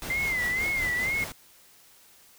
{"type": "noise with tremolo", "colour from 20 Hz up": "pink", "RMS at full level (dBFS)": -35, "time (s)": [0.02, 1.32], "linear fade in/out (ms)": 0, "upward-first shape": "triangle", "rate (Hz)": 5.2, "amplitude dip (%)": 40}
{"type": "tone with vibrato", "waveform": "sine", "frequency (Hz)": 2061, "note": "C7", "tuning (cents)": -27, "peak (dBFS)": -25, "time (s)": [0.1, 1.24], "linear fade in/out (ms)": 2, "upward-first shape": "sine", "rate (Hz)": 2.1, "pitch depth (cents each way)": 100}
{"effects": ["white hiss -56 dBFS RMS until 2.38 s"]}